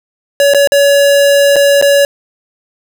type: tone with dropouts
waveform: square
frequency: 565 Hz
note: C#5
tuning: 33 cents sharp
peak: -6 dBFS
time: 0.4-2.05 s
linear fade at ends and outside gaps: 1 ms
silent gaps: 0.537-0.546 / 0.674-0.72 / 1.559-1.564 / 1.814-1.824 s
effects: none